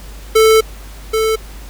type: tone pair in turn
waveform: square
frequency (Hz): 440.6 / 440.6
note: A4 / A4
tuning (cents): +2 / +2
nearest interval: unison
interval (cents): 0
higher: neither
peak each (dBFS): -7 / -13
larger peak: first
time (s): 0.35-0.61 / 1.13-1.36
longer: first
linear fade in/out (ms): 10
effects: added 50 Hz sine -31 dBFS peak until 1.69 s + pink hiss -39 dBFS RMS until 1.69 s